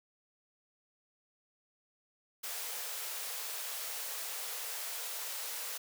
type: high-pass noise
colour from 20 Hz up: white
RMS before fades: -40 dBFS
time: 2.43-5.78 s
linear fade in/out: 10 ms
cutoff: 420 Hz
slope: 96 dB/octave
effects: none